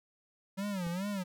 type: tone with vibrato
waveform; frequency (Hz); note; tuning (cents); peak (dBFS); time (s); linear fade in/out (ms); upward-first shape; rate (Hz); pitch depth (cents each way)
square; 187.2; F#3; +20; -34; 0.57-1.24; 20; sine; 2.4; 170
type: click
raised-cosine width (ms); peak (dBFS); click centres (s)
3; -35; 0.867
effects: none